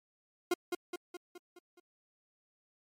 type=tone with echo; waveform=40% pulse; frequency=354 Hz; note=F4; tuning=23 cents sharp; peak=-26 dBFS; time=0.51-0.54 s; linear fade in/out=5 ms; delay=210 ms; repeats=6; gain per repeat=-5 dB; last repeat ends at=1.8 s; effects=MP3 64 kbps